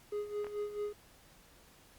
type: tone with tremolo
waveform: triangle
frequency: 415.3 Hz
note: G#4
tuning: in tune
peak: -31 dBFS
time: 0.12-0.93 s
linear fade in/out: 5 ms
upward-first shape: sine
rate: 4.6 Hz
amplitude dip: 70%
type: clicks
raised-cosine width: 0.5 ms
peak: -32 dBFS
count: 2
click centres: 0.445 / 0.468 s
effects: pink hiss -61 dBFS RMS until 1.98 s + Opus 48 kbps